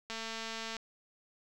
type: click train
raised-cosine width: 0.2 ms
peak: -23 dBFS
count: 151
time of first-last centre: 0.1-0.767 s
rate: 225 Hz
effects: none